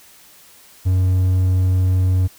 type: tone with hard clipping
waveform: triangle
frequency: 92.5 Hz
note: F#2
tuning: in tune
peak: -14 dBFS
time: 0.85-2.28 s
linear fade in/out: 20 ms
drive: 6 dB
effects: white hiss -47 dBFS RMS until 2.38 s